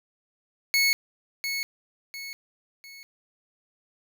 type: tone with echo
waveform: 25% pulse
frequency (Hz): 2200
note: C#7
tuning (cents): -14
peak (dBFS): -16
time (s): 0.74-0.93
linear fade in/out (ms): 0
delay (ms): 700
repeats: 3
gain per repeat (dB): -8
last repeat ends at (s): 3.03
effects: none